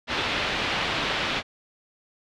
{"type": "low-pass noise", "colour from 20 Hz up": "white", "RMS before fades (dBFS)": -27, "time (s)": [0.07, 1.43], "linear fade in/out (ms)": 50, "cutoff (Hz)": 3600, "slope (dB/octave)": 24, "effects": []}